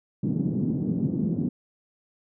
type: band-pass noise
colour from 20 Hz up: white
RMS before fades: -26 dBFS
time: 0.23-1.49 s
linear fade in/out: 5 ms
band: 140 to 250 Hz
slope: 24 dB/octave
effects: none